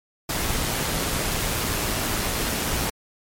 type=noise with amplitude modulation; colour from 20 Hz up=pink; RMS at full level=-24 dBFS; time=0.29-2.9 s; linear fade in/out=5 ms; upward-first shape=sine; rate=112 Hz; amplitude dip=25%; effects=MP3 64 kbps